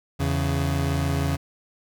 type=tone pair together; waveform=30% pulse; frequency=82.51 / 138.6 Hz; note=E2 / C#3; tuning=+2 / 0 cents; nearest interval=major sixth; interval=898 cents; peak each=-22 dBFS; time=0.19-1.37 s; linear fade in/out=20 ms; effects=none